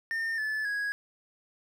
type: tone with pitch steps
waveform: triangle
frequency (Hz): 1815 / 1735 / 1658.6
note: A#6 / A6 / G#6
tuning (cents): -47 / -25 / -3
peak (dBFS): -27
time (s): 0.11-0.92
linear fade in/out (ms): 0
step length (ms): 270
effects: none